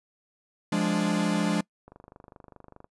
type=chord; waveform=45% pulse; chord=D diminished; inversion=first; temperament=equal; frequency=174.61 / 207.7 / 293.7 Hz; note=F3 / Ab3 / D4; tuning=0 / 0 / 0 cents; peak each=-28 / -27 / -29 dBFS; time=0.72-1.61 s; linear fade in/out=5 ms
type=click train; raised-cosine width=1 ms; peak=-33 dBFS; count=25; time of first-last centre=1.88-2.844 s; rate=24.9 Hz
effects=noise-tail reverb RT60 0.1 s tail -23 dB re dry + resampled to 24000 Hz